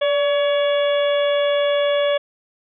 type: harmonic tone with a mistuned harmonic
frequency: 564 Hz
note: C#5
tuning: 30 cents sharp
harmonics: 1 / 2 / 3 / 4 / 5 / 6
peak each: -16 / -29 / -30 / -32 / -33 / -29 dBFS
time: 0.01-2.18 s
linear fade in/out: 10 ms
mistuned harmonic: 1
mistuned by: +39 cents
effects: none